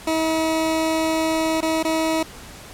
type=tone with dropouts; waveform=20% pulse; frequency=320.3 Hz; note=E4; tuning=50 cents flat; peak=-14 dBFS; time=0.07-2.23 s; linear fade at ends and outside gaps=5 ms; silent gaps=1.607-1.626 / 1.829-1.848 s; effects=pink hiss -40 dBFS RMS until 2.73 s + low-pass 12000 Hz 12 dB/octave